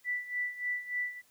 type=tone with tremolo; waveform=sine; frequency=1973 Hz; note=B6; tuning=2 cents flat; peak=-29 dBFS; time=0.04-1.22 s; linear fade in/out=50 ms; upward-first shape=sine; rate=3.4 Hz; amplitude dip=80%; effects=white hiss -66 dBFS RMS until 1.3 s